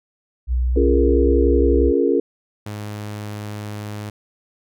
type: tone with pitch glide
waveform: sine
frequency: 61.7 to 64.06 Hz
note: B1 to C2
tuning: -1 to -36 cents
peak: -16 dBFS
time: 0.47-1.93 s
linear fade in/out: 50 ms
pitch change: +65 cents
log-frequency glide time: 0.72-1.25 s
type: chord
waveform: sine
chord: Bb minor seventh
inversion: first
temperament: equal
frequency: 277.2 / 349.2 / 415.3 / 466.2 Hz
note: Db4 / F4 / Ab4 / Bb4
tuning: 0 / 0 / 0 / 0 cents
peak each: -20 dBFS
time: 0.76-2.2 s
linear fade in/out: 5 ms
type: tone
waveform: sawtooth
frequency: 104.7 Hz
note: G#2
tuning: 15 cents sharp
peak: -24 dBFS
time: 2.66-4.1 s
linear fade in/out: 5 ms
effects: none